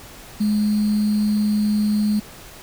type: tone with sample-and-hold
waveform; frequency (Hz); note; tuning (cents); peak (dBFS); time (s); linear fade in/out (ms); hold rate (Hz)
sine; 210.2; G#3; +21; -16; 0.4-2.2; 10; 4410
effects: pink hiss -41 dBFS RMS until 2.62 s